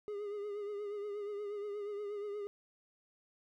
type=tone with vibrato; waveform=triangle; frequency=411.4 Hz; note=G#4; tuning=16 cents flat; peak=-36 dBFS; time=0.08-2.47 s; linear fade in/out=0 ms; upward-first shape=triangle; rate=8.4 Hz; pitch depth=53 cents each way; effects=none